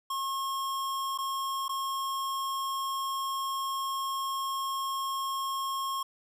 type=tone with dropouts; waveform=square; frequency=1080 Hz; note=C#6; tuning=45 cents flat; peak=-31 dBFS; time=0.1-6.03 s; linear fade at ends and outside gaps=5 ms; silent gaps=1.177-1.185 / 1.682-1.692 s; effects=none